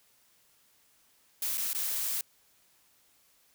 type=noise with dropouts; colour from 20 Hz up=blue; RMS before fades=-32 dBFS; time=1.42-2.21 s; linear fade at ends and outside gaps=2 ms; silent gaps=1.574-1.579 / 1.732-1.748 s; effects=white hiss -66 dBFS RMS until 3.54 s